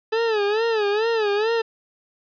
40% pulse tone with vibrato, 432.7 Hz, A4, 29 cents flat, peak -18 dBFS, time 0.12-1.62 s, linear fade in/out 10 ms, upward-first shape sine, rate 2.3 Hz, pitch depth 120 cents each way, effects resampled to 11025 Hz + 9-bit

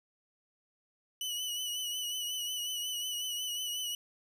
sawtooth tone with vibrato, 2960 Hz, F#7, in tune, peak -31 dBFS, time 1.21-3.95 s, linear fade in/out 2 ms, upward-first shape triangle, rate 5.5 Hz, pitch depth 51 cents each way, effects none

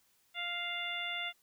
harmonic tone, 698.5 Hz, F5, in tune, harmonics 1 / 2 / 3 / 4 / 5, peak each -45 / -44 / -39 / -41 / -41 dBFS, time 0.34-1.33 s, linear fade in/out 50 ms, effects white hiss -71 dBFS RMS until 1.42 s

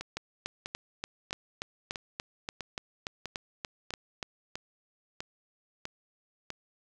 two click trains, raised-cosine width 0.2 ms, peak -20 / -17 dBFS, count 11 / 15, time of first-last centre 0.01-6.504 / 0.17-4.228 s, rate 1.54 / 3.45 Hz, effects none

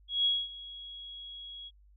sine tone with ADSR envelope, 3322 Hz, G#7, in tune, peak -23 dBFS, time 0.08-1.71 s, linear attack 170 ms, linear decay 230 ms, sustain -19 dB, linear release 41 ms, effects added 50 Hz sine -57 dBFS peak until 1.96 s

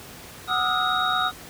sine tone cluster, 742 / 1225 / 1294 / 1430 / 3774 Hz, F#5 / D#6 / E6 / F6 / A#7, +5 / -27 / -32 / +41 / +21 cents, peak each -27 dBFS, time 0.47-1.32 s, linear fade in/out 50 ms, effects pink hiss -42 dBFS RMS until 1.49 s + high-pass 60 Hz 12 dB/octave

